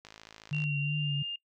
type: click train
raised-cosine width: 0.2 ms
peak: -30 dBFS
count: 33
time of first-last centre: 0.05-0.639 s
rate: 54.3 Hz
type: tone with vibrato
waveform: sine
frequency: 146.83 Hz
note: D3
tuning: in tune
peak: -29 dBFS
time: 0.51-1.23 s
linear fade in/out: 10 ms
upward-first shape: triangle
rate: 2.7 Hz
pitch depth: 59 cents each way
type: tone with pitch glide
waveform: sine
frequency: 2755 to 2811 Hz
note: F7 to F7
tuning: -24 to +11 cents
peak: -33 dBFS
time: 0.53-1.36 s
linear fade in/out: 5 ms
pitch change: +35 cents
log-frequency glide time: 0.76-1.14 s
effects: noise-tail reverb RT60 0.1 s tail -23 dB re dry

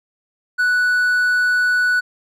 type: tone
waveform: triangle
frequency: 1480 Hz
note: F#6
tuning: in tune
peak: -12 dBFS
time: 0.58-2.01 s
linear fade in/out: 20 ms
effects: none

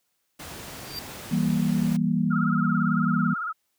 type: noise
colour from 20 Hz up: pink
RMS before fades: -39 dBFS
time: 0.39-1.97 s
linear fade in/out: 10 ms
type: tone with exponential growth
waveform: square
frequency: 4699 Hz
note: D8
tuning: in tune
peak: -29 dBFS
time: 0.78-0.99 s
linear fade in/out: 2 ms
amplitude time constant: 44 ms
type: chord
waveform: sine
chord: E diminished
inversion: none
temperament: equal with one note detuned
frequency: 164.81 / 196 / 237 Hz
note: E3 / G3 / Bb3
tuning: 0 / 0 / +29 cents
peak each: -25 dBFS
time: 1.31-3.34 s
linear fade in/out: 10 ms
type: tone with vibrato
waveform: sine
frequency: 1341 Hz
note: E6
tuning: 29 cents sharp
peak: -27 dBFS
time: 2.3-3.53 s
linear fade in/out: 20 ms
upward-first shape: sine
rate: 18 Hz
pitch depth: 110 cents each way
effects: white hiss -74 dBFS RMS until 3.78 s + high-pass 60 Hz 12 dB/octave

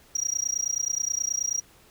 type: tone with amplitude modulation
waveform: triangle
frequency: 5720 Hz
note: F8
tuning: 41 cents sharp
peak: -20 dBFS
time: 0.15-1.61 s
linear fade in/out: 5 ms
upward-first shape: sine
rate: 29.4 Hz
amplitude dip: 100%
effects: pink hiss -56 dBFS RMS until 1.9 s

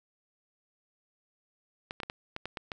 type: clicks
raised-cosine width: 0.3 ms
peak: -20 dBFS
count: 8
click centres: 1.909 / 2.002 / 2.033 / 2.099 / 2.364 / 2.456 / 2.572 / 2.718 s
effects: none

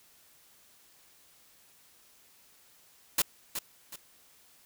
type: noise with echo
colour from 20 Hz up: white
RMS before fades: -25 dBFS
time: 3.18-3.22 s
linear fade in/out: 5 ms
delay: 370 ms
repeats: 2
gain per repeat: -9 dB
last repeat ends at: 3.96 s
effects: white hiss -61 dBFS RMS until 4.65 s

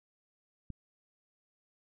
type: click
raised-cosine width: 5 ms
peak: -29 dBFS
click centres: 0.703 s
effects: none

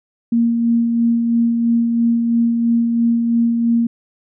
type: tone with tremolo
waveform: sine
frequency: 233.1 Hz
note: A#3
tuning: in tune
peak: -11 dBFS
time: 0.32-3.87 s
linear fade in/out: 5 ms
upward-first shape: sine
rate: 3 Hz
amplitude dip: 35%
effects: none

